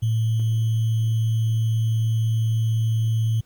sine tone with sample-and-hold, 112 Hz, A2, 31 cents sharp, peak -18 dBFS, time 0.02-3.41 s, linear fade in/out 10 ms, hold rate 3150 Hz, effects pink hiss -63 dBFS RMS until 3.45 s + Opus 32 kbps

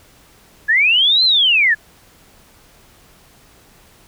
sine linear two-way sweep, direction up then down, 1661.2 to 4186 to 1661.2 Hz, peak -10 dBFS, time 0.68-1.75 s, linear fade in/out 20 ms, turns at 1.24 s, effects pink hiss -49 dBFS RMS until 4.07 s

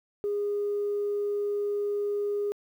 sine tone, 410 Hz, G#4, 22 cents flat, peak -25 dBFS, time 0.24-2.52 s, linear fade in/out 0 ms, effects tanh soft clip ceiling -22 dBFS + 10-bit

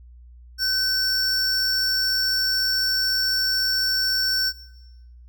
square tone pair together, 1526 / 5438 Hz, G6 / F8, -47 / -47 cents, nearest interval octave + minor seventh, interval 2200 cents, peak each -28 / -21 dBFS, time 0.58-4.53 s, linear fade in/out 50 ms, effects noise-tail reverb RT60 0.9 s tail -17 dB re dry + added 60 Hz sine -43 dBFS peak until 5.28 s

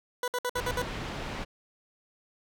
20% pulse tone bursts, 493.9 Hz, B4, in tune, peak -23 dBFS, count 6, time 0.23-0.819 s, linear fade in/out 2 ms, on 49 ms, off 59 ms
pink low-pass noise, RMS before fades -36 dBFS, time 0.55-1.45 s, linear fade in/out 20 ms, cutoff 3600 Hz, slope 12 dB/octave
effects none

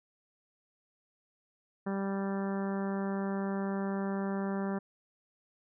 harmonic tone, 196 Hz, G3, in tune, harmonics 1 / 2 / 3 / 4 / 5 / 6 / 7 / 8 / 9, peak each -32 / -38 / -42 / -44 / -46 / -48 / -49 / -50 / -51 dBFS, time 1.86-4.79 s, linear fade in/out 10 ms, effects none

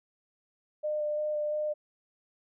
sine tone with vibrato, 602 Hz, D5, 43 cents sharp, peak -28 dBFS, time 0.83-1.74 s, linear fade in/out 20 ms, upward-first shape square, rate 2.9 Hz, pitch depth 10 cents each way, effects none

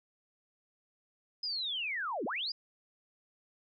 sine linear two-way sweep, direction down then up, 5090 to 196 to 5090 Hz, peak -33 dBFS, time 1.43-2.52 s, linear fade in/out 5 ms, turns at 2.25 s, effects none

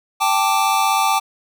square chord, G suspended second, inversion none, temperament equal, 784 / 880 / 1174.7 Hz, G5 / A5 / D6, 0 / 0 / 0 cents, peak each -20 dBFS, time 0.2-1.2 s, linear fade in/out 20 ms, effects none

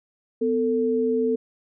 sine tone pair together, 250.6 / 446.5 Hz, B3 / A4, +25 / +25 cents, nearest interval minor seventh, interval 1000 cents, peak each -24 / -21 dBFS, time 0.41-1.36 s, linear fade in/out 10 ms, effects none

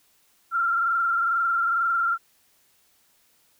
sine tone with frequency modulation, 1368 Hz, F6, 36 cents flat, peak -20 dBFS, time 0.51-2.18 s, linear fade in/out 50 ms, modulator 22.2 Hz, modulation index 1.8, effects white hiss -63 dBFS RMS until 3.59 s

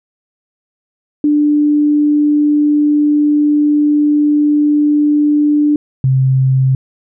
sine tone pair in turn, 296 / 131.85 Hz, D4 / C3, +14 / +14 cents, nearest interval octave + major second, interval 1400 cents, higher first, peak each -8 / -8 dBFS, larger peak neither, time 1.24-5.76 / 6.04-6.75 s, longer first, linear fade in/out 2 ms, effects none

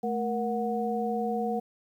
sine tone cluster, 218.3 / 470.6 / 734 Hz, A3 / A#4 / F#5, -13 / +16 / -14 cents, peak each -31 dBFS, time 0.03-1.6 s, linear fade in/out 10 ms, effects 10-bit

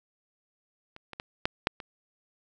clicks, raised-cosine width 0.3 ms, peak -29 / -24 / -19 / -9 / -7 / -24 dBFS, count 6, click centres 0.964 / 1.133 / 1.199 / 1.455 / 1.671 / 1.802 s, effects none

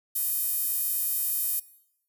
sawtooth tone with high-pass filter, 619 Hz, D#5, 9 cents flat, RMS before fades -28 dBFS, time 0.15-1.6 s, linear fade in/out 10 ms, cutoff 12000 Hz, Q 2.2, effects noise-tail reverb RT60 0.8 s tail -20 dB re dry

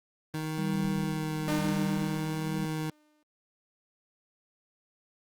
25% pulse tone with vibrato, 155.9 Hz, D#3, 4 cents sharp, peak -27 dBFS, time 0.34-2.9 s, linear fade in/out 2 ms, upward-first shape sine, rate 0.59 Hz, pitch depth 14 cents each way
sine tone with tremolo, 196 Hz, G3, in tune, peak -28 dBFS, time 0.58-2.65 s, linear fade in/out 0 ms, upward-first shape sine, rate 1 Hz, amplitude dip 80%
sawtooth tone with exponential decay, 301.9 Hz, D4, 48 cents sharp, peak -24 dBFS, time 1.48-3.23 s, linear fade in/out 2 ms, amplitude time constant 380 ms
effects Opus 24 kbps

